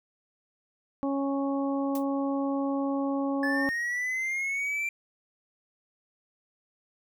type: harmonic tone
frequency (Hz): 276.3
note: C#4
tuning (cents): -6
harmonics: 1 / 2 / 3 / 4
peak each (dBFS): -27 / -33 / -37 / -39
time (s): 1.03-3.69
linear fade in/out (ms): 0
type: noise with exponential decay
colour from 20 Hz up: blue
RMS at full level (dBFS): -35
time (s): 1.95-2.05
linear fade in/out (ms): 2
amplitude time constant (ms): 21
type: linear sweep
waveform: triangle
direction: up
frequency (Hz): 1727 to 2362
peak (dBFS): -26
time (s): 3.43-4.89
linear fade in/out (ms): 2
effects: none